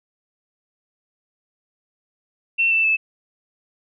sine tone with pitch steps, 2700 / 2660 / 2620 Hz, E7 / E7 / E7, +41 / +15 / -11 cents, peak -15 dBFS, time 2.58-2.97 s, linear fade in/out 20 ms, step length 130 ms, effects none

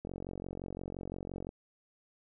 click train, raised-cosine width 2 ms, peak -27 dBFS, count 67, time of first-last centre 0.05-1.491 s, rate 45.8 Hz, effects none

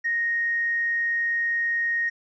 triangle tone, 1864.7 Hz, A#6, in tune, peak -18 dBFS, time 0.04-2.1 s, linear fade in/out 20 ms, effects tanh soft clip ceiling -20 dBFS + resampled to 16000 Hz

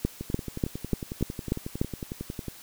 two click trains, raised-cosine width 3 ms, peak -20 / -11 dBFS, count 26 / 7, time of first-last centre 0.21-2.483 / 0.05-1.815 s, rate 11 / 3.4 Hz, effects white hiss -48 dBFS RMS until 2.62 s

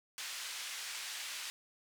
pink band-pass noise, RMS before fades -43 dBFS, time 0.18-1.5 s, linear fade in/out 0 ms, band 2000 to 8600 Hz, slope 12 dB/octave, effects none

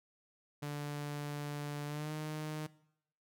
sawtooth tone with pitch glide, 146.2 to 153.65 Hz, D3 to D#3, -7 to -21 cents, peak -34 dBFS, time 0.62-2.67 s, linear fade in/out 10 ms, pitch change +86 cents, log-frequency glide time 1.86-2.12 s, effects noise-tail reverb RT60 0.7 s tail -19 dB re dry

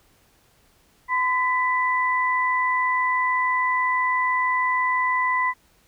sine tone pair together, 1015.9 / 1982 Hz, B5 / B6, +49 / +6 cents, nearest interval octave, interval 1157 cents, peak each -21 / -23 dBFS, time 1.08-5.54 s, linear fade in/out 50 ms, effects pink hiss -60 dBFS RMS until 5.87 s

